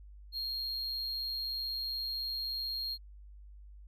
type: tone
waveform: triangle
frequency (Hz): 4241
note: C8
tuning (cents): +23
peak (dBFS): -33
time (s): 0.32-2.98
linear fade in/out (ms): 50
effects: added 50 Hz sine -49 dBFS peak until 3.87 s